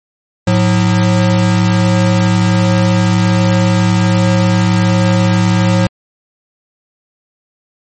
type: tone pair together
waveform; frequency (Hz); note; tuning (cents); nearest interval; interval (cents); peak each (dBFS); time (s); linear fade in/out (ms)
square; 107.74 / 180; A2 / F#3; -36 / -47; major sixth; 889; -12; 0.47-5.87; 5
effects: MP3 32 kbps